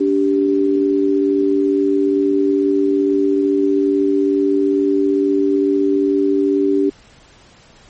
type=tone pair together; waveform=sine; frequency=288.7 / 391 Hz; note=D4 / G4; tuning=-30 / -4 cents; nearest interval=perfect fourth; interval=526 cents; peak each=-15 dBFS; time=0-6.9 s; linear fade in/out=10 ms; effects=pink hiss -47 dBFS RMS until 7.89 s + MP3 32 kbps